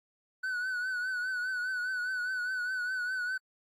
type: tone with vibrato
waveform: triangle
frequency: 1493 Hz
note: F#6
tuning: 15 cents sharp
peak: -29 dBFS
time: 0.43-3.38 s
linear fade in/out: 10 ms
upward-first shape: triangle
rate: 4.9 Hz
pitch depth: 60 cents each way
effects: AAC 48 kbps